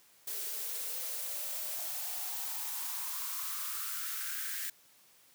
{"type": "noise with high-pass filter sweep", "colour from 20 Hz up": "blue", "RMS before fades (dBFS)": -38, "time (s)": [0.27, 4.7], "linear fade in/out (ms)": 5, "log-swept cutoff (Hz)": [390, 1700], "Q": 5.2, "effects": ["white hiss -63 dBFS RMS until 5.34 s", "high-pass 80 Hz 12 dB/octave"]}